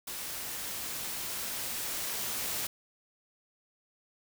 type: noise with level ramp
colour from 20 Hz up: white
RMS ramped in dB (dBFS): -39 to -34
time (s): 0.07-2.67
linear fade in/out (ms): 5
effects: none